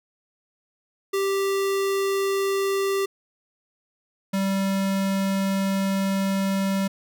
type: tone pair in turn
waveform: square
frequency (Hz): 392 / 194.42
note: G4 / G3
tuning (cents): 0 / -14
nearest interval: octave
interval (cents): 1214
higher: first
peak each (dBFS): -22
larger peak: neither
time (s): 1.13-3.06 / 4.33-6.88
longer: second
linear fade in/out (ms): 10
effects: none